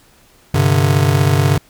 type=chord; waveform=square; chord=G suspended fourth; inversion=none; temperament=just; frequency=98 / 130.67 / 147 Hz; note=G2 / C3 / D3; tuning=0 / -2 / +2 cents; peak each=-16 dBFS; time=0.54-1.58 s; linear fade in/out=5 ms; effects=pink hiss -50 dBFS RMS until 1.69 s